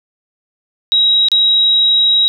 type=tone with dropouts; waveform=sine; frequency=3833 Hz; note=A#7; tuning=47 cents sharp; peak=-8 dBFS; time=0.92-2.28 s; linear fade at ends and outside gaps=0 ms; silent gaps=1.285-1.317 s; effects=none